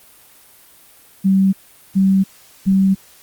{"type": "tone bursts", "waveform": "sine", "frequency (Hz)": 192.5, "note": "G3", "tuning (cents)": -31, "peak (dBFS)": -10, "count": 3, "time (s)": [1.24, 2.95], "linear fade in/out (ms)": 20, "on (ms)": 290, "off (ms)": 420, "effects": ["white hiss -47 dBFS RMS until 3.22 s", "Opus 32 kbps"]}